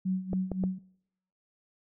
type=tone with tremolo; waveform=sine; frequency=186.9 Hz; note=F#3; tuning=18 cents sharp; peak=-25 dBFS; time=0.05-0.79 s; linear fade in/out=10 ms; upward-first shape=sine; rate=3.8 Hz; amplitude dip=75%
type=clicks; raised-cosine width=2 ms; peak=-19 dBFS; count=3; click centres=0.332 / 0.517 / 0.638 s
effects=noise-tail reverb RT60 0.8 s tail -26 dB re dry